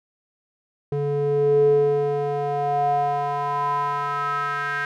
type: tone with band-pass filter sweep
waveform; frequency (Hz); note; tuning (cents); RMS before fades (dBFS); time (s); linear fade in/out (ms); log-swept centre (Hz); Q
square; 143.7; D3; -37; -22; 0.92-4.85; 2; 320 to 1600; 5.8
effects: none